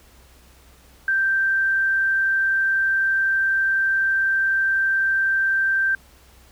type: tone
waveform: sine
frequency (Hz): 1568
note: G6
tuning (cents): 0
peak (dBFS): -17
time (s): 1.08-5.95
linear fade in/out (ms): 2
effects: added 63 Hz sine -52 dBFS peak until 6.51 s + pink hiss -53 dBFS RMS until 6.51 s